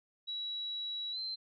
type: tone with pitch glide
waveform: sine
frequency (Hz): 3900 to 4106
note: B7 to C8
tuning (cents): -23 to -33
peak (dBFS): -36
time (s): 0.27-1.36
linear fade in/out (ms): 20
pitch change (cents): +90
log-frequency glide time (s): 1.12-1.18
effects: none